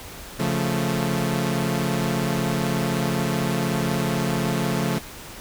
sawtooth chord, Db augmented, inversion none, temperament equal, 138.59 / 174.61 / 220 Hz, Db3 / F3 / A3, 0 / 0 / 0 cents, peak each -22 dBFS, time 0.39-4.99 s, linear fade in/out 10 ms, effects pink hiss -39 dBFS RMS until 5.4 s

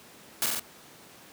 white noise with echo, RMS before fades -26 dBFS, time 0.42-0.46 s, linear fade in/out 0 ms, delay 45 ms, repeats 3, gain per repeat -2 dB, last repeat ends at 0.595 s, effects pink hiss -51 dBFS RMS until 1.32 s + high-pass 150 Hz 12 dB/octave

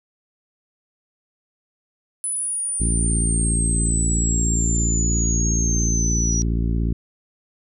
sine exponential sweep, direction down, 10040 to 5780 Hz, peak -22 dBFS, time 2.24-6.42 s, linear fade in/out 0 ms
harmonic tone, 57 Hz, A#1, 38 cents flat, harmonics 1 / 2 / 3 / 4 / 5 / 6 / 7, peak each -20 / -26 / -27 / -30 / -32 / -37 / -40 dBFS, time 2.8-6.93 s, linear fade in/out 5 ms
effects none

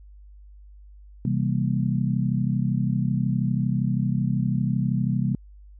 sine chord, C dominant seventh, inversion none, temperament just, 130.81 / 163.52 / 196.22 / 235.5 Hz, C3 / E3 / G3 / Bb3, 0 / -14 / +2 / +18 cents, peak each -24 / -28 / -26 / -29 dBFS, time 1.25-5.35 s, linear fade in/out 2 ms, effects added 50 Hz sine -44 dBFS peak until 5.79 s

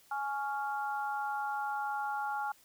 harmonic tone, 278.6 Hz, C#4, 9 cents sharp, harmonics 3 / 4 / 5, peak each -34 / -43 / -38 dBFS, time 0.11-2.52 s, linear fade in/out 5 ms, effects white hiss -63 dBFS RMS until 2.64 s

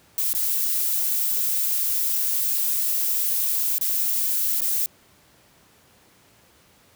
violet noise with dropouts, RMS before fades -23 dBFS, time 0.18-4.86 s, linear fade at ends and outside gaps 1 ms, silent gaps 0.331-0.349 / 3.783-3.811 / 4.607-4.618 s, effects pink hiss -56 dBFS RMS until 6.95 s + high-pass 80 Hz 12 dB/octave

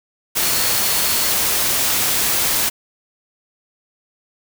sine tone in noise, 4365 Hz, C#8, 28 cents flat, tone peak -28 dBFS, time 0.41-1.33 s, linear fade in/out 20 ms, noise white, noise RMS -18 dBFS, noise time 0.35-2.7 s, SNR -13 dB, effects none

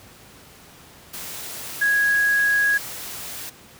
sine tone in noise, 1658 Hz, G#6, 3 cents flat, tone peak -16 dBFS, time 1.81-2.78 s, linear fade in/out 10 ms, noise white, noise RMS -34 dBFS, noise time 1.13-3.5 s, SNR +15 dB, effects pink hiss -47 dBFS RMS until 3.79 s + high-pass 60 Hz 12 dB/octave

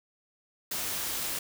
white noise, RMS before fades -33 dBFS, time 0.71-1.39 s, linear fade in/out 5 ms, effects none

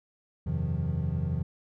triangle tone cluster, 82.9 / 94.4 / 129.2 / 156.3 / 177 Hz, E2 / F#2 / C3 / D#3 / F3, +10 / +35 / -21 / +8 / +23 cents, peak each -30 / -36 / -31 / -30 / -33 dBFS, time 0.46-1.43 s, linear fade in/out 10 ms, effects none

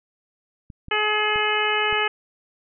clicks, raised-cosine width 5 ms, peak -27 dBFS, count 4, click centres 0.702 / 0.884 / 1.359 / 1.927 s
harmonic tone, 424.2 Hz, G#4, 37 cents sharp, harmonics 1 / 2 / 3 / 4 / 5 / 6 / 7, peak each -27 / -27 / -27 / -27 / -27 / -27 / -27 dBFS, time 0.91-2.08 s, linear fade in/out 5 ms
effects none

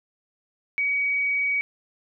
sine tone, 2262 Hz, C#7, 34 cents sharp, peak -21 dBFS, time 0.78-1.61 s, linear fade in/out 0 ms, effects none

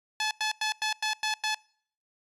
10% pulse tone bursts, 862 Hz, A5, 36 cents flat, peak -18 dBFS, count 7, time 0.2-1.546 s, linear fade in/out 2 ms, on 110 ms, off 96 ms, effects noise-tail reverb RT60 0.6 s tail -26 dB re dry + resampled to 24000 Hz

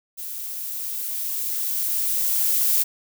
violet noise with level ramp, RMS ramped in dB -33 to -19 dBFS, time 0.17-2.84 s, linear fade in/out 20 ms, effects none

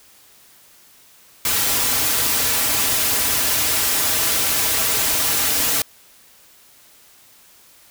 white noise with comb filter, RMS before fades -19 dBFS, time 1.45-5.82 s, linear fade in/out 2 ms, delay 5.5 ms, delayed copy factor -0.7, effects white hiss -50 dBFS RMS until 7.9 s

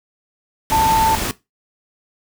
sine tone in noise, 889 Hz, A5, 18 cents sharp, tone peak -13 dBFS, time 0.72-1.15 s, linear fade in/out 0 ms, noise pink, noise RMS -22 dBFS, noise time 0.7-1.31 s, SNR +6 dB, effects noise-tail reverb RT60 0.2 s tail -17 dB re dry

